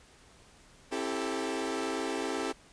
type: chord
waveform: sawtooth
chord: A minor seventh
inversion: first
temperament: equal with one note detuned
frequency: 267.9 / 329.6 / 392 / 440 Hz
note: C4 / E4 / G4 / A4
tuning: +41 / 0 / 0 / 0 cents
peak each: -33 dBFS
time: 0.91-2.53 s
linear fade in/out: 20 ms
effects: pink hiss -58 dBFS RMS until 2.72 s + resampled to 22050 Hz